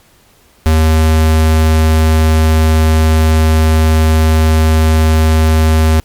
square tone, 79.1 Hz, D#2, 29 cents sharp, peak -7 dBFS, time 0.66-6 s, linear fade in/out 0 ms, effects pink hiss -48 dBFS RMS until 6.04 s + MP3 96 kbps

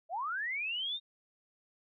sine linear sweep, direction up, 611 to 3729 Hz, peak -33 dBFS, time 0.09-1 s, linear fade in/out 50 ms, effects none

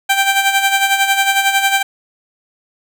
15% pulse tone with tremolo, 784 Hz, G5, in tune, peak -3 dBFS, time 0.09-1.83 s, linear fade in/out 10 ms, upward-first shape sine, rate 11 Hz, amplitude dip 60%, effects none

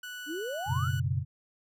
30% pulse tone, 1480 Hz, F#6, in tune, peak -36 dBFS, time 0.03-1 s, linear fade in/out 5 ms
sine exponential sweep, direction up, 280.9 to 1568 Hz, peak -33 dBFS, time 0.26-0.92 s, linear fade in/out 50 ms
sine chord, F# suspended fourth, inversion none, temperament equal with one note detuned, 92.5 / 121.21 / 138.59 Hz, F#2 / B2 / C#3, 0 / -32 / 0 cents, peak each -31 dBFS, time 0.66-1.25 s, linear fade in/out 50 ms
effects none

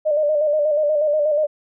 sine tone with vibrato, 601 Hz, D5, 40 cents sharp, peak -15 dBFS, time 0.05-1.47 s, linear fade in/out 20 ms, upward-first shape square, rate 8.3 Hz, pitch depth 46 cents each way, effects none

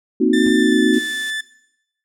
sine chord, C half-diminished seventh, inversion third, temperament equal, 233.1 / 261.6 / 311.1 / 370 Hz, Bb3 / C4 / Eb4 / Gb4, 0 / 0 / 0 / 0 cents, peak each -18 / -17 / -18 / -17 dBFS, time 0.2-0.99 s, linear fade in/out 10 ms
30% pulse tone with pitch glide, 1783 to 1751.4 Hz, A6 to A6, +22 to -8 cents, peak -19 dBFS, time 0.33-1.41 s, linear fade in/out 5 ms, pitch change -30 cents, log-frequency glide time 0.54-0.77 s
brown noise with exponential decay, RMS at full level -31 dBFS, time 0.46-0.58 s, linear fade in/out 1 ms, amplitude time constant 26 ms
blue noise, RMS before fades -33 dBFS, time 0.93-1.31 s, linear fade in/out 10 ms
effects noise-tail reverb RT60 0.8 s tail -17 dB re dry + low-pass 9000 Hz 12 dB/octave

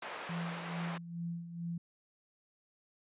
pink band-pass noise, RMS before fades -44 dBFS, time 0.02-0.98 s, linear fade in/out 5 ms, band 590 to 2500 Hz, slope 12 dB/octave
sine tone with tremolo, 170 Hz, F3, 46 cents flat, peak -35 dBFS, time 0.29-1.78 s, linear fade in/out 5 ms, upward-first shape sine, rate 2.3 Hz, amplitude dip 65%
effects resampled to 8000 Hz

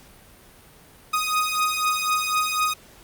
sawtooth beating tone pair, 1246 / 1250 Hz, D#6 / D#6, +2 / +8 cents, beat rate 4 Hz, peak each -21 / -20 dBFS, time 1.13-2.74 s, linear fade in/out 10 ms, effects pink hiss -50 dBFS RMS until 3.03 s + Opus 48 kbps

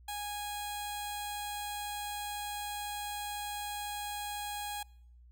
15% pulse tone with notch filter, 826 Hz, G#5, 10 cents flat, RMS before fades -39 dBFS, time 0.08-4.83 s, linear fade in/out 5 ms, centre 2000 Hz, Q 0.92, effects noise-tail reverb RT60 0.7 s tail -26 dB re dry + added 60 Hz sine -54 dBFS peak until 5.31 s

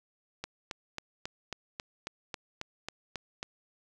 click train, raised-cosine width 0.2 ms, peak -19 dBFS, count 12, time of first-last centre 0.44-3.429 s, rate 3.68 Hz, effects none

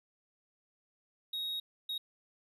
triangle tone bursts at uneven times, 3770 Hz, A#7, 19 cents sharp, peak -33 dBFS, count 2, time 1.33-1.6 / 1.89-1.98 s, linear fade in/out 5 ms, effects none

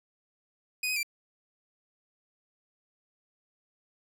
sawtooth tone with pitch steps, 2492 / 2515 / 2356 Hz, D#7 / D#7 / D7, +2 / +18 / +5 cents, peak -25 dBFS, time 0.83-1.031 s, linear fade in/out 5 ms, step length 67 ms, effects none

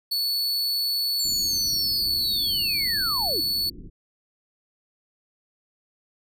45% pulse tone, 4435 Hz, C#8, in tune, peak -22 dBFS, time 0.11-3.7 s, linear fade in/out 10 ms
sine linear sweep, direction down, 7459 to 260.6 Hz, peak -29 dBFS, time 1.19-3.41 s, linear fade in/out 10 ms
pink low-pass noise, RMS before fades -41 dBFS, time 1.24-3.9 s, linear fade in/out 10 ms, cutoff 370 Hz, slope 48 dB/octave
effects none

